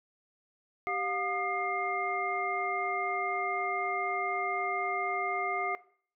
sine tone cluster, 389.9 / 715 / 1218 / 2114 Hz, G4 / F5 / D#6 / C7, -9 / +41 / -37 / +17 cents, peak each -38 / -35 / -35 / -35 dBFS, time 0.87-5.75 s, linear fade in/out 0 ms, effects noise-tail reverb RT60 0.5 s tail -17 dB re dry

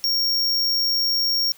square tone, 5540 Hz, F8, 15 cents flat, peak -19 dBFS, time 0.04-1.52 s, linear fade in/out 0 ms, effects white hiss -50 dBFS RMS until 1.57 s

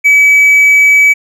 triangle tone with hard clipping, 2286 Hz, D7, 47 cents flat, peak -4 dBFS, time 0.04-1.14 s, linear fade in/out 20 ms, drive 5 dB, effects none

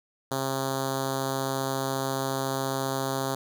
5% pulse tone with notch filter, 134.4 Hz, C3, 47 cents sharp, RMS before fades -29 dBFS, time 0.31-3.35 s, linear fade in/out 5 ms, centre 2100 Hz, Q 0.83, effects none

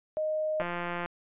sine tone, 620 Hz, D#5, 6 cents flat, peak -27 dBFS, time 0.17-0.62 s, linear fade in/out 0 ms
click train, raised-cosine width 0.5 ms, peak -19 dBFS, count 81, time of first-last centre 0.6-1.06 s, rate 174 Hz
effects resampled to 8000 Hz

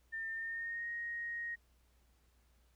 sine tone with pitch glide, 1802 to 1873.1 Hz, A6 to A#6, +41 to +8 cents, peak -38 dBFS, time 0.12-1.56 s, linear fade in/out 20 ms, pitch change +67 cents, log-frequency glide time 0.32-0.89 s, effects added 60 Hz sine -68 dBFS peak until 2.75 s + pink hiss -75 dBFS RMS until 2.75 s

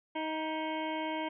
harmonic tone with a mistuned harmonic, 314.2 Hz, D#4, 17 cents sharp, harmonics 1 / 2 / 3 / 5 / 6 / 7 / 8 / 9 / 10, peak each -37 / -39 / -37 / -48 / -53 / -43 / -53 / -52 / -47 dBFS, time 0.15-1.29 s, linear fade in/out 10 ms, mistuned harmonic 6, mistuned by +58 cents, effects none

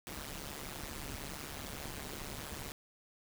pink noise with amplitude modulation, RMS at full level -40 dBFS, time 0.07-2.72 s, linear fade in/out 0 ms, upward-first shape sine, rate 144 Hz, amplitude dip 90%, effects none

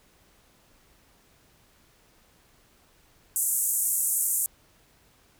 pink band-pass noise, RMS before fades -26 dBFS, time 3.36-4.46 s, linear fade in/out 0 ms, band 7500 to 14000 Hz, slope 48 dB/octave, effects pink hiss -61 dBFS RMS until 5.39 s

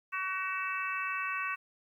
harmonic tone, 377.3 Hz, F#4, 34 cents sharp, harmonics 3 / 4 / 5 / 6 / 7, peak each -36 / -38 / -41 / -43 / -37 dBFS, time 0.12-1.56 s, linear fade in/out 20 ms, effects 11-bit

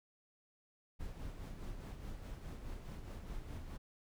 brown noise with tremolo, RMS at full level -44 dBFS, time 0.99-3.78 s, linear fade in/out 20 ms, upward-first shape sine, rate 4.8 Hz, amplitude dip 45%, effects none

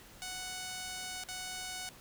5% pulse tone with dropouts, 740 Hz, F#5, in tune, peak -28 dBFS, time 0.22-1.89 s, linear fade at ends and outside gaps 0 ms, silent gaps 1.237-1.287 s, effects pink hiss -55 dBFS RMS until 2 s

